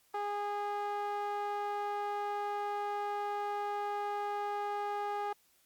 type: tone with band-pass filter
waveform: sawtooth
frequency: 410.6 Hz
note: G#4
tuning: 20 cents flat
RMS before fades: -36 dBFS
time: 0.14-5.33 s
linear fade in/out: 5 ms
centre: 880 Hz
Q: 2
effects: white hiss -69 dBFS RMS until 5.65 s + Opus 48 kbps

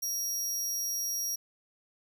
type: tone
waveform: sawtooth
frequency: 5660 Hz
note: F8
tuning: 22 cents sharp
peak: -28 dBFS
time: 0.02-1.36 s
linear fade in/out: 10 ms
effects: none

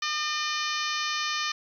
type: harmonic tone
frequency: 605 Hz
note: D#5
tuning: 49 cents flat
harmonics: 2 / 3 / 4 / 5 / 6 / 7 / 8 / 9 / 10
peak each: -32 / -34 / -35 / -36 / -37 / -37 / -38 / -39 / -39 dBFS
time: 0.02-1.52 s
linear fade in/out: 5 ms
effects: 10-bit

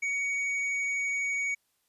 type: tone with hard clipping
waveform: sine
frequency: 2244 Hz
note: C#7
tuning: 21 cents sharp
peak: -29 dBFS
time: 0.02-1.55 s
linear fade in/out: 10 ms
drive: 5 dB
effects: white hiss -74 dBFS RMS until 1.88 s + resampled to 32000 Hz

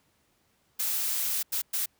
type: noise bursts at uneven times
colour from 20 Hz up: blue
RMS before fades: -29 dBFS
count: 3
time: 0.79-1.43 / 1.52-1.62 / 1.73-1.86 s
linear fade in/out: 10 ms
effects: pink hiss -69 dBFS RMS until 1.99 s + high-pass 60 Hz 12 dB/octave

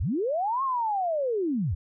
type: linear two-way sweep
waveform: sine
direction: up then down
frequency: 47.79 to 1100 to 64.7 Hz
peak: -24 dBFS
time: 0-1.75 s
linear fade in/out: 10 ms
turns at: 0.63 s
effects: none

